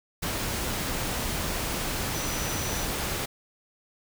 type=tone in noise; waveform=sine; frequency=5920 Hz; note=F#8; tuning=in tune; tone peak=-37 dBFS; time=2.14-2.85 s; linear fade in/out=10 ms; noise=pink; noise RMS=-30 dBFS; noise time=0.22-3.26 s; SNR=-10 dB; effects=none